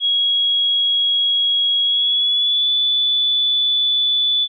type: tone with pitch glide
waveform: sine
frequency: 3314 to 3473 Hz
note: G#7 to A7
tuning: -4 to -23 cents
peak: -14 dBFS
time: 0-4.48 s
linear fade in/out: 50 ms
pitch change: +81 cents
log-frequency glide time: 1.83-2.7 s
effects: none